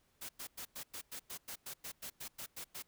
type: noise bursts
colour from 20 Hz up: white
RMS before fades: -45 dBFS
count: 15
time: 0.21-2.825 s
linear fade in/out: 10 ms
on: 81 ms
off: 100 ms
effects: pink hiss -74 dBFS RMS until 2.87 s